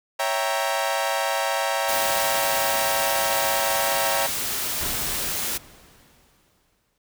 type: chord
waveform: sawtooth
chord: C# diminished seventh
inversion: none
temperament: equal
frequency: 554.4 / 659.3 / 784 / 932.3 Hz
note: C#5 / E5 / G5 / Bb5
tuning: 0 / 0 / 0 / 0 cents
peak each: -24 dBFS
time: 0.19-4.27 s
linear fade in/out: 10 ms
type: noise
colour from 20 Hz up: white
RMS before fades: -27 dBFS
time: 1.88-5.58 s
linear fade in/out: 10 ms
type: noise with exponential decay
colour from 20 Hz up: pink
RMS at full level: -32 dBFS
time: 4.81-6.98 s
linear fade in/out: 2 ms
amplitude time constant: 470 ms
effects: none